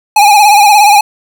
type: tone with vibrato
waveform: square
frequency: 828 Hz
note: G#5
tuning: 5 cents flat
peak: -3 dBFS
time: 0.16-1.01 s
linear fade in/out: 5 ms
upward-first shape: sine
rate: 17 Hz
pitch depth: 64 cents each way
effects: none